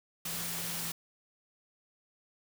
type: tone in noise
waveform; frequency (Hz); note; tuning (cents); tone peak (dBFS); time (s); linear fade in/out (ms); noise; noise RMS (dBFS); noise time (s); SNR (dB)
sine; 169.6; E3; +50; -45; 0.25-0.92; 5; white; -37; 0.25-0.92; -11
effects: none